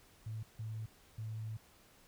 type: tone bursts at uneven times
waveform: sine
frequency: 110 Hz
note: A2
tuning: in tune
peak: -39 dBFS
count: 3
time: 0.26-0.43 / 0.59-0.86 / 1.18-1.57 s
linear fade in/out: 5 ms
effects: pink hiss -64 dBFS RMS until 2.07 s